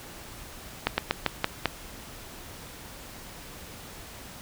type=slowing click train; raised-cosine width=0.3 ms; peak=-6 dBFS; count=6; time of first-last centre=0.87-1.657 s; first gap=110 ms; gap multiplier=1.18; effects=pink hiss -44 dBFS RMS until 4.41 s